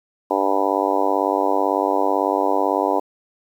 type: harmonic tone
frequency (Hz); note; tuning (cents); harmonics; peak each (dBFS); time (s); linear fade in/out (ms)
98; G2; 0; 3 / 4 / 5 / 6 / 7 / 8 / 9 / 10; -25 / -25 / -25 / -25 / -25 / -25 / -25 / -25; 0.3-3; 10
effects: 8-bit